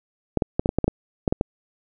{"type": "clicks", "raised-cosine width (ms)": 2, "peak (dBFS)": -6, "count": 11, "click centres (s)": [0.373, 0.422, 0.595, 0.659, 0.691, 0.786, 0.843, 0.88, 1.278, 1.325, 1.411], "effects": []}